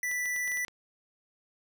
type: tone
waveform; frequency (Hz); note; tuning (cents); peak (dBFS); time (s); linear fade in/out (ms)
square; 1975.5; B6; 0; -30; 0.03-0.65; 2
type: clicks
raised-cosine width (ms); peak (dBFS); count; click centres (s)
0.2; -29; 8; 0.114 / 0.257 / 0.363 / 0.477 / 0.518 / 0.572 / 0.649 / 0.682
effects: none